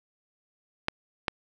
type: clicks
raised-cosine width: 0.3 ms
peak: -9 dBFS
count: 2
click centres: 0.884 / 1.282 s
effects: none